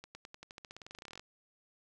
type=accelerating click train; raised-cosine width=0.2 ms; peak=-30 dBFS; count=23; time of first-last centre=0.04-1.195 s; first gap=110 ms; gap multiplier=0.92; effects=none